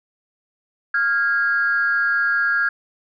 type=tone pair together; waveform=sine; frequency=1396.9 / 1641.7 Hz; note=F6 / G#6; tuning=0 / -20 cents; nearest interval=minor third; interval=280 cents; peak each=-19 / -18 dBFS; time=0.94-2.69 s; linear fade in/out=5 ms; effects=tanh soft clip ceiling -9 dBFS